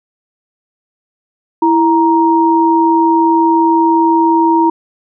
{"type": "tone pair together", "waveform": "sine", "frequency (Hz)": [330, 937.2], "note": ["E4", "A#5"], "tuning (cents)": [2, 9], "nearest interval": "octave + tritone", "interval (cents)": 1807, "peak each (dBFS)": -10, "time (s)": [1.62, 4.7], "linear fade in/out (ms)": 5, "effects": []}